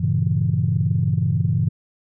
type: chord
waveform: sine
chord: G diminished seventh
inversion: none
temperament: equal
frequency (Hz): 98 / 116.54 / 138.59 / 164.81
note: G2 / Bb2 / Db3 / Fb3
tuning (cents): 0 / 0 / 0 / 0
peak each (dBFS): -22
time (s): 0-1.69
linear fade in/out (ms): 10
effects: tanh soft clip ceiling -7 dBFS

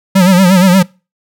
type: tone with vibrato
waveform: square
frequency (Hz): 185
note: F#3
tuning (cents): 0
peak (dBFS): -5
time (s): 0.15-0.83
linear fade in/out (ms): 10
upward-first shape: sine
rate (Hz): 8.5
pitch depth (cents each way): 94
effects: noise-tail reverb RT60 0.3 s tail -24 dB re dry

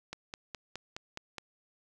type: click train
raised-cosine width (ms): 0.2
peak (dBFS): -22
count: 7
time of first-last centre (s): 0.13-1.383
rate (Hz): 4.79
effects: none

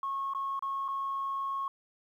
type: tone with dropouts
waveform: sine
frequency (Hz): 1093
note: C#6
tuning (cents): -25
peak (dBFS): -30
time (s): 0.03-1.68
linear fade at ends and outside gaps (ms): 2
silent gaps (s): 0.336-0.348 / 0.593-0.624 / 0.881-0.885
effects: tanh soft clip ceiling -26 dBFS + 11-bit

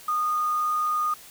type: tone with quantisation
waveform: sine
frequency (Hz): 1229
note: D#6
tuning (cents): -22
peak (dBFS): -22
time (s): 0.08-1.14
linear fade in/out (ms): 5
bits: 7
effects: white hiss -47 dBFS RMS until 1.3 s

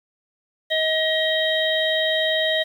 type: harmonic tone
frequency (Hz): 633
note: D#5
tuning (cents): +30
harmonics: 1 / 3 / 5 / 6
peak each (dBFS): -22 / -24 / -26 / -25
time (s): 0.7-2.64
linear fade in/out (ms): 20
effects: 8-bit

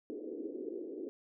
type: band-pass noise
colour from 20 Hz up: pink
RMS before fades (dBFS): -42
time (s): 0.1-1.09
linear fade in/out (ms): 0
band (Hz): 290 to 450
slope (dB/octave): 48
effects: none

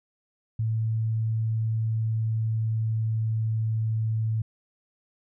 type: tone with pitch glide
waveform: sine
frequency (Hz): 111.4 to 110.76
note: A2 to A2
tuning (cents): +22 to +12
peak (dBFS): -23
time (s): 0.59-4.42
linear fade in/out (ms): 5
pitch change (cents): -10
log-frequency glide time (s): 1.66-3.76
effects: none

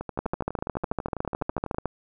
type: two click trains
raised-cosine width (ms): 1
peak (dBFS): -12 / -18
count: 24 / 22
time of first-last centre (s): 0.19-1.857 / 0.01-1.746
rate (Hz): 13.8 / 12.1
effects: none

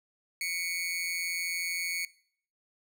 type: tone with amplitude modulation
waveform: sawtooth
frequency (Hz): 2217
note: C#7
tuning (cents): 0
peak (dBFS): -24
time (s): 0.41-2.05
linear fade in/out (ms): 2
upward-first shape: sine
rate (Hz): 173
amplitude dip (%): 70
effects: noise-tail reverb RT60 0.6 s tail -22 dB re dry

